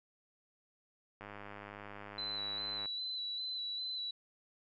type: click train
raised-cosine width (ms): 0.5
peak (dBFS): -32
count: 169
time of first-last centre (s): 1.21-2.857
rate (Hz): 102
type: tone with vibrato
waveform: sine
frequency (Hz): 3984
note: B7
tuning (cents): +14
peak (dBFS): -37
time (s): 2.18-4.11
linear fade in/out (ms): 5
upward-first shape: square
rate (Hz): 2.5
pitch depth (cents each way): 23
effects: none